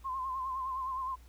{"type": "tone with vibrato", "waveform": "sine", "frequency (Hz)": 1046.5, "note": "C6", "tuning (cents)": 0, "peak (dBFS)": -33, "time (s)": [0.04, 1.16], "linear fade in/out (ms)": 20, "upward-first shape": "sine", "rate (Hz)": 9.7, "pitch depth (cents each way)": 55, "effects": ["added 60 Hz sine -52 dBFS peak until 1.28 s", "pink hiss -64 dBFS RMS until 1.28 s"]}